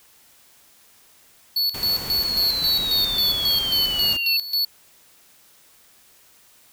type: tone with tremolo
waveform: square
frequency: 4428 Hz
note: C#8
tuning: 3 cents flat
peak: -19 dBFS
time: 1.56-4.65 s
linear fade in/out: 5 ms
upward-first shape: square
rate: 3.7 Hz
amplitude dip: 75%
type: noise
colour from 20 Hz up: pink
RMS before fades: -34 dBFS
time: 1.74-4.17 s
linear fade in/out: 5 ms
type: exponential sweep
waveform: sine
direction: down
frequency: 4435 to 2672 Hz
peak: -22 dBFS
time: 2.22-4.37 s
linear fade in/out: 5 ms
effects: white hiss -54 dBFS RMS until 6.72 s